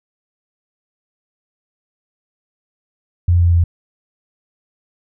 sine tone with pitch steps, 87.31 / 86.31 / 85.32 Hz, F2 / F2 / F2, 0 / -20 / -40 cents, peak -9 dBFS, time 3.28-3.64 s, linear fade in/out 5 ms, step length 120 ms, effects none

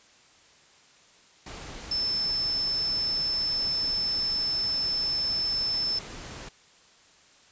sine tone in noise, 5274 Hz, E8, in tune, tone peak -25 dBFS, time 1.91-5.99 s, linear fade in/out 5 ms, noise pink, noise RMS -41 dBFS, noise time 1.46-6.49 s, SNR +13 dB, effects white hiss -57 dBFS RMS until 7.51 s + resampled to 16000 Hz

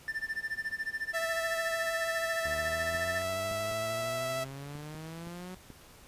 triangle tone with tremolo, 1778 Hz, A6, 18 cents sharp, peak -28 dBFS, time 0.08-3.22 s, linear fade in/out 0 ms, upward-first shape sine, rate 14 Hz, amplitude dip 95%
sawtooth tone with vibrato, 659.3 Hz, E5, in tune, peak -28 dBFS, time 1.13-4.45 s, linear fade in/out 20 ms, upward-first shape sine, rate 13 Hz, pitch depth 13 cents each way
sawtooth exponential sweep, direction up, 73.3 to 185.6 Hz, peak -37 dBFS, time 2.45-5.55 s, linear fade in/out 5 ms
clicks, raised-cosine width 3 ms, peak -34 dBFS, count 7, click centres 2.948 / 3.514 / 3.714 / 4.754 / 4.949 / 5.272 / 5.703 s
effects pink hiss -55 dBFS RMS until 6.07 s + resampled to 32000 Hz

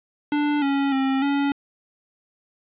square tone with pitch steps, 294 / 277.6 / 267.8 / 281.6 Hz, D4 / C#4 / C4 / C#4, +2 / +3 / +40 / +27 cents, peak -20 dBFS, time 0.32-1.52 s, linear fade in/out 2 ms, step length 300 ms, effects resampled to 8000 Hz + 10-bit

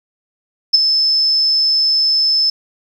sine tone with ADSR envelope, 5250 Hz, E8, 8 cents flat, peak -3 dBFS, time 0.73-2.5 s, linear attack 16 ms, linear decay 18 ms, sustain -8 dB, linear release 4 ms, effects 7-bit

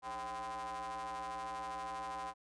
45% pulse ring-modulated tone, 120.7 Hz, B2, 39 cents flat, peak -37 dBFS, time 0.02-2.34 s, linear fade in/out 50 ms, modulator 899 Hz, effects resampled to 22050 Hz

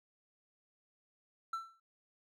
triangle tone with exponential decay, 1338 Hz, E6, 25 cents sharp, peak -31 dBFS, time 1.53-1.8 s, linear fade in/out 5 ms, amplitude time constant 57 ms, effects none

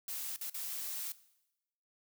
blue noise with dropouts, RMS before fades -40 dBFS, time 0.08-1.12 s, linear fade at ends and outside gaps 2 ms, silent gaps 0.362-0.411 / 0.498-0.543 s, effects noise-tail reverb RT60 0.9 s tail -18 dB re dry

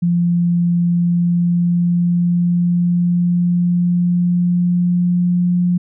sine tone with pitch glide, 173.1 to 177.25 Hz, F3 to F3, -15 to +26 cents, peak -12 dBFS, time 0.02-5.78 s, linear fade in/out 10 ms, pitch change +41 cents, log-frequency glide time 0.81-5.6 s, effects none

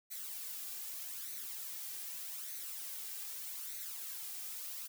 blue noise with flanger, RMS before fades -44 dBFS, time 0.1-4.88 s, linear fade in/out 20 ms, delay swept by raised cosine 0.48 to 2.58 ms, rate 0.82 Hz, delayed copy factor +0.55, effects none

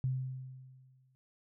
sine tone with exponential decay, 130 Hz, C3, 11 cents flat, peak -28 dBFS, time 0.04-1.15 s, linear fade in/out 0 ms, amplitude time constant 240 ms, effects none

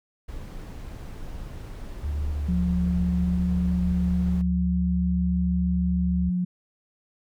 brown noise, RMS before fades -37 dBFS, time 0.28-4.42 s, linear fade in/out 10 ms
sine tone, 73.3 Hz, D2, 3 cents flat, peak -25 dBFS, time 2.03-6.3 s, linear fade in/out 10 ms
sine tone with pitch glide, 178.1 to 179.65 Hz, F3 to F3, +34 to +49 cents, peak -22 dBFS, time 2.48-6.45 s, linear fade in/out 10 ms, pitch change +15 cents, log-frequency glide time 3.14-3.4 s
effects none

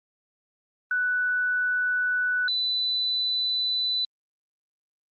sine tone pair in turn, 1486 / 3992 Hz, F#6 / B7, +7 / +18 cents, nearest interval octave + perfect fourth, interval 1711 cents, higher second, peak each -22 / -23 dBFS, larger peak first, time 0.91-2.48 / 2.48-4.05 s, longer neither, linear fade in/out 2 ms, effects Opus 48 kbps

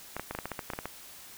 clicks, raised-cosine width 0.5 ms, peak -19 dBFS, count 12, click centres 0.166 / 0.196 / 0.31 / 0.35 / 0.388 / 0.456 / 0.517 / 0.592 / 0.702 / 0.735 / 0.789 / 0.856 s, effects white hiss -49 dBFS RMS until 1.37 s

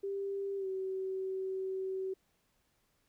sine tone with pitch glide, 395.2 to 380 Hz, G4 to F#4, +14 to +46 cents, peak -34 dBFS, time 0.03-2.14 s, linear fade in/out 10 ms, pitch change -68 cents, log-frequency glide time 0.57-0.67 s, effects pink hiss -75 dBFS RMS until 3.08 s

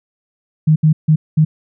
sine tone bursts at uneven times, 155.56 Hz, D#3, in tune, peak -7 dBFS, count 4, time 0.67-0.76 / 0.83-0.93 / 1.08-1.16 / 1.37-1.45 s, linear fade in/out 10 ms, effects none

